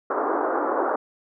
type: band-pass noise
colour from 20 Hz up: pink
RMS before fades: -24 dBFS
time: 0.1-0.96 s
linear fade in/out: 5 ms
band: 300 to 1400 Hz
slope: 48 dB/octave
effects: none